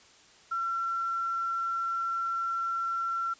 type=tone with quantisation; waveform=sine; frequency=1356 Hz; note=E6; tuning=49 cents sharp; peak=-28 dBFS; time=0.51-3.34 s; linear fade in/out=10 ms; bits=9; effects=white hiss -57 dBFS RMS until 3.39 s + resampled to 16000 Hz